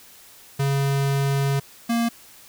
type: tone pair in turn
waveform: square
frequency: 138.59 / 233.1 Hz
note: C#3 / A#3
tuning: 0 / 0 cents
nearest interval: major sixth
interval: 900 cents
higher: second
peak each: -20 dBFS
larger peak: neither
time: 0.59-1.6 / 1.89-2.09 s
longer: first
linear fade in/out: 10 ms
effects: white hiss -48 dBFS RMS until 2.48 s